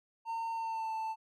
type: tone with pitch glide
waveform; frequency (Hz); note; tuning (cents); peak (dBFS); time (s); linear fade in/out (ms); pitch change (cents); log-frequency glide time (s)
triangle; 911 to 885.6; A#5 to A5; -40 to +11; -32; 0.25-1.16; 50; -49; 0.53-0.93
effects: none